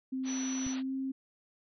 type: tone with pitch glide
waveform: sine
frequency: 261.6 to 266.3 Hz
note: C4 to C4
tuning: 0 to +31 cents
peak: -32 dBFS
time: 0.12-1.12 s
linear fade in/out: 10 ms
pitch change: +31 cents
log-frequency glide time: 0.77-0.93 s
type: band-pass noise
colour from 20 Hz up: white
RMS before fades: -47 dBFS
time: 0.23-0.83 s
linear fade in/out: 50 ms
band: 350 to 4500 Hz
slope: 96 dB/octave
type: tone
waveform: sine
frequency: 5920 Hz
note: F#8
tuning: in tune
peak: -39 dBFS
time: 0.25-0.76 s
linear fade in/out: 50 ms
type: click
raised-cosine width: 5 ms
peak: -31 dBFS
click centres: 0.666 s
effects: none